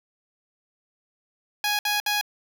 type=tone bursts; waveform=10% pulse; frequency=830.6 Hz; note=G#5; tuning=in tune; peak=-14 dBFS; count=3; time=1.64-2.212 s; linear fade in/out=2 ms; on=150 ms; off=61 ms; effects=none